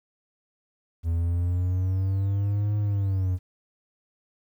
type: linear two-way sweep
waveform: triangle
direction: up then down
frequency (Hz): 82.41 to 104.8 to 90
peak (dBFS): -20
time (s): 1.03-3.39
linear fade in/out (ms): 50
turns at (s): 2.77
effects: 10-bit